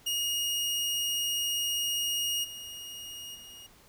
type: tone with level steps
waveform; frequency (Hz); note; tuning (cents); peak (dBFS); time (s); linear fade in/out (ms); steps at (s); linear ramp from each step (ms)
sawtooth; 2865; F7; +44; -25 / -37 / -43; 0.06-3.67; 10; 2.43 / 3.34; 20
effects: pink hiss -58 dBFS RMS until 3.88 s